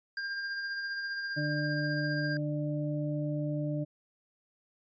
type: tone with tremolo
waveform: square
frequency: 1600 Hz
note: G6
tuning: 35 cents sharp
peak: -33 dBFS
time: 0.17-2.37 s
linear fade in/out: 2 ms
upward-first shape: sine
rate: 15 Hz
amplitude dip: 30%
type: harmonic tone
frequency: 148.8 Hz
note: D3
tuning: 23 cents sharp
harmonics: 1 / 2 / 4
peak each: -32 / -35 / -38 dBFS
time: 1.36-3.85 s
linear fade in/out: 20 ms
effects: resampled to 16000 Hz